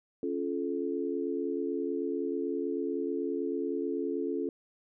sine chord, Db augmented, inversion none, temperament just, 277.2 / 346.5 / 433.1 Hz, Db4 / F4 / A4, 0 / -14 / -27 cents, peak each -34 / -34 / -34 dBFS, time 0.23-4.49 s, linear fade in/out 2 ms, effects none

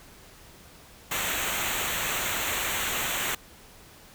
pink noise with comb filter, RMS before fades -29 dBFS, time 1.11-3.35 s, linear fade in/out 5 ms, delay 0.2 ms, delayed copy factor -0.75, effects pink hiss -51 dBFS RMS until 4.14 s

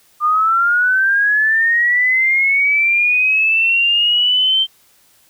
sine linear sweep, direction up, 1198 to 3136 Hz, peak -11 dBFS, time 0.2-4.67 s, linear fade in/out 50 ms, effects white hiss -53 dBFS RMS until 5.29 s

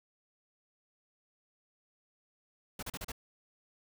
pink noise bursts, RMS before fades -40 dBFS, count 5, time 2.79-3.119 s, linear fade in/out 5 ms, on 37 ms, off 36 ms, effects none

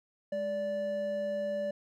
triangle tone pair together, 207.3 / 582 Hz, G#3 / D5, -3 / -16 cents, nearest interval octave + tritone, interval 1787 cents, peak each -39 / -29 dBFS, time 0.32-1.71 s, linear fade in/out 5 ms, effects none

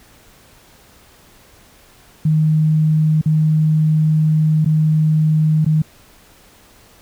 sine tone with dropouts, 155.56 Hz, D#3, in tune, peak -11 dBFS, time 2.25-5.82 s, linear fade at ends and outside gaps 5 ms, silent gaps 3.214-3.258 / 4.647-4.659 / 5.647-5.662 s, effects pink hiss -48 dBFS RMS until 7.01 s

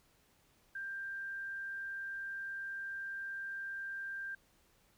sine tone, 1585 Hz, G6, 19 cents sharp, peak -39 dBFS, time 0.75-4.35 s, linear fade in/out 5 ms, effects pink hiss -70 dBFS RMS until 4.97 s

